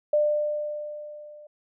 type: tone with level ramp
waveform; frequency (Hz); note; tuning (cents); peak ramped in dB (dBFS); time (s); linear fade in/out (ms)
sine; 597; D5; +28; -17 to -44; 0.13-1.47; 5
effects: none